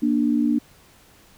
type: tone pair together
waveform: sine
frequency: 235.7 / 294.7 Hz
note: A#3 / D4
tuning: +19 / +6 cents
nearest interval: major third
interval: 387 cents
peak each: -20 dBFS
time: 0.02-0.59 s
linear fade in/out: 10 ms
effects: pink hiss -53 dBFS RMS until 1.37 s